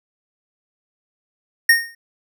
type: tone with exponential decay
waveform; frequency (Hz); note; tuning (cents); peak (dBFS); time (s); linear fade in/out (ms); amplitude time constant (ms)
square; 1849; A#6; -15; -7; 1.69-1.95; 5; 55
effects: none